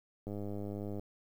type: click train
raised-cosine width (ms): 2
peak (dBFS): -28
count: 75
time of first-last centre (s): 0.27-0.995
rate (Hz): 102
effects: 10-bit